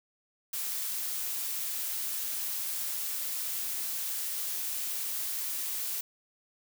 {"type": "noise", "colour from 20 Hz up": "blue", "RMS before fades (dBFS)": -34, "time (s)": [0.53, 6.01], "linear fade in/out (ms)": 5, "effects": []}